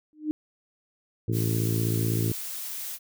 sine tone with exponential growth, 305.3 Hz, D#4, 33 cents flat, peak -20 dBFS, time 0.13-0.31 s, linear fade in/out 0 ms, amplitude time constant 38 ms
harmonic tone, 56 Hz, A1, 31 cents sharp, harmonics 2 / 3 / 4 / 5 / 6 / 7 / 8, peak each -25 / -32 / -37 / -35 / -33 / -37 / -40 dBFS, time 1.28-2.32 s, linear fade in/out 5 ms
blue noise, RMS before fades -35 dBFS, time 1.32-2.99 s, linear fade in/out 50 ms
effects none

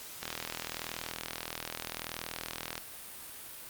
click train, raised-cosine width 0.2 ms, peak -18 dBFS, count 105, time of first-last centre 0.23-2.779 s, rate 40.8 Hz, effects white hiss -46 dBFS RMS until 3.69 s + Opus 48 kbps

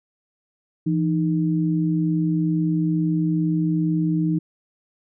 sine tone pair together, 166.95 / 309.2 Hz, E3 / D#4, +22 / -11 cents, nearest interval major seventh, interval 1067 cents, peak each -20 / -22 dBFS, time 0.86-4.39 s, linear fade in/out 10 ms, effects none

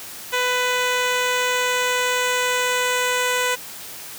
10% pulse tone with low-pass filter sweep, 497.9 Hz, B4, 14 cents sharp, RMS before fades -21 dBFS, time 0.32-3.56 s, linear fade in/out 20 ms, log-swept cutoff 5700 to 10000 Hz, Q 1.1, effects white hiss -36 dBFS RMS until 4.18 s + high-pass 60 Hz 12 dB/octave

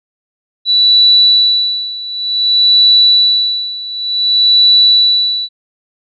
sine tone with tremolo, 3951 Hz, B7, in tune, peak -4 dBFS, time 0.65-5.49 s, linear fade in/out 50 ms, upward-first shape sine, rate 0.55 Hz, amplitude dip 85%, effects none

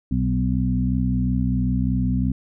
harmonic tone with a mistuned harmonic, 63 Hz, B1, 35 cents sharp, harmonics 1 / 2 / 3 / 4, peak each -24 / -24 / -24 / -24 dBFS, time 0.11-2.32 s, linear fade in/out 5 ms, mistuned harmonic 2, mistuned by -32 cents, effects none

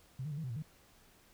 sine tone with pitch steps, 130.9 / 153.7 / 142.2 / 160.8 / 127.8 / 115 / 154.8 Hz, C3 / D#3 / C#3 / E3 / C3 / A#2 / D#3, +1 / -21 / +45 / -43 / -40 / -23 / -9 cents, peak -36 dBFS, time 0.19-0.624 s, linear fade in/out 5 ms, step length 62 ms, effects tanh soft clip ceiling -32 dBFS + pink hiss -64 dBFS RMS until 1.33 s

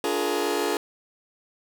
sawtooth chord, Bb dominant seventh, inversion first, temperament just, 291.4 / 349.6 / 419.5 / 466.2 Hz, D4 / F4 / Ab4 / Bb4, -13 / +2 / +17 / 0 cents, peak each -27 / -25 / -23 / -26 dBFS, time 0.04-0.77 s, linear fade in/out 2 ms, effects none

